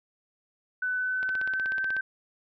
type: tone with pitch glide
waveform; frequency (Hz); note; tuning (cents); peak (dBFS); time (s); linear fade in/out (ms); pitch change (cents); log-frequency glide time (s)
sine; 1500 to 1550.2; F#6 to G6; +23 to -20; -26; 0.82-2.01; 5; +57; 0.93-1.78
type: click train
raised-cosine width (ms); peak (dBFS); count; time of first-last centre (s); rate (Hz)
0.3; -23; 13; 1.23-1.966; 16.3
effects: none